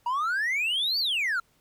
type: exponential two-way sweep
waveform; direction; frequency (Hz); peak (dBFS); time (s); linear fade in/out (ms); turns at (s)
triangle; up then down; 932.3 to 4699 to 1333; -22; 0.06-1.4; 5; 0.99
effects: tanh soft clip ceiling -18 dBFS + pink hiss -66 dBFS RMS until 1.6 s